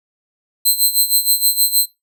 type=tone with tremolo; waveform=5% pulse; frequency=4100 Hz; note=C8; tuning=36 cents flat; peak=-3 dBFS; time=0.65-1.86 s; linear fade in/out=10 ms; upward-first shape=sine; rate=6.4 Hz; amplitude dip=80%; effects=noise-tail reverb RT60 0.2 s tail -21 dB re dry